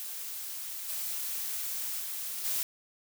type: noise with level steps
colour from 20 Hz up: blue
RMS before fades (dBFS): -39 / -35 / -37 / -31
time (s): 0-2.63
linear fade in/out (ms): 0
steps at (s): 0.88 / 1.99 / 2.44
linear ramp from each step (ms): 20
effects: none